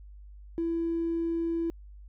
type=tone with tanh clipping; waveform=triangle; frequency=333.4 Hz; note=E4; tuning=20 cents sharp; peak=-26 dBFS; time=0.58-1.7 s; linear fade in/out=0 ms; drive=1 dB; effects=added 50 Hz sine -45 dBFS peak until 2.08 s